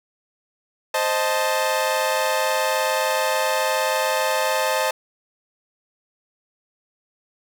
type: chord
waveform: sawtooth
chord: A diminished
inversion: first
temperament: equal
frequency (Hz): 523.3 / 622.3 / 880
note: C5 / Eb5 / A5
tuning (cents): 0 / 0 / 0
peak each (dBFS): -20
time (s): 0.94-4.91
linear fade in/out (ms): 5
effects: none